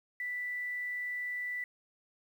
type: tone with quantisation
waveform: sine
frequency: 1975.5 Hz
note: B6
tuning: in tune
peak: -34 dBFS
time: 0.2-1.64 s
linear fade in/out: 2 ms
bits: 10
effects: none